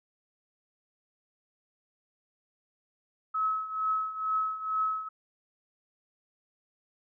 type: tone with tremolo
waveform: sine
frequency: 1288 Hz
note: E6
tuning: 41 cents flat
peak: -24 dBFS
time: 3.34-5.09 s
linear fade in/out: 10 ms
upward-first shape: triangle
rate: 2.2 Hz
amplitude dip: 80%
effects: none